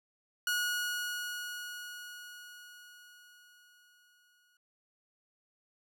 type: tone with exponential decay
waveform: sawtooth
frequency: 1452 Hz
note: F#6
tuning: 33 cents flat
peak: -25 dBFS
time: 0.47-4.57 s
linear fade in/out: 2 ms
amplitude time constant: 890 ms
effects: none